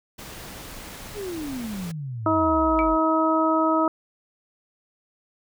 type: noise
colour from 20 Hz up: pink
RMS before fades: -39 dBFS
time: 0.18-1.92 s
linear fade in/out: 10 ms
type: exponential sweep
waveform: sine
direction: down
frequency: 434.2 to 42.61 Hz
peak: -29 dBFS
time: 1.14-2.98 s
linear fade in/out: 50 ms
type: harmonic tone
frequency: 319.1 Hz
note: D#4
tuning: 44 cents sharp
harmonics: 1 / 2 / 3 / 4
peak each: -22 / -24 / -26 / -23 dBFS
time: 2.26-3.88 s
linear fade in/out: 2 ms
type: tone with exponential decay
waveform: sine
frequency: 2300 Hz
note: D7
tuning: 37 cents flat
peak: -24 dBFS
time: 2.79-2.91 s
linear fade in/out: 0 ms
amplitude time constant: 24 ms
effects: none